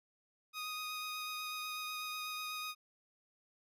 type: tone with vibrato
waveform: 15% pulse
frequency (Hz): 1244.5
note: D#6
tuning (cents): 0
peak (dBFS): -33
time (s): 0.53-2.75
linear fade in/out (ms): 50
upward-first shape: sine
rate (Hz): 8.1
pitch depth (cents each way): 11
effects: none